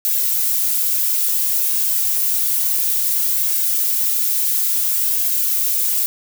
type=noise with flanger; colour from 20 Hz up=violet; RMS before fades=-18 dBFS; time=0.05-6.06 s; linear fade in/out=0 ms; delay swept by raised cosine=1.8 to 3.6 ms; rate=0.58 Hz; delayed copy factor=+0.6; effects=none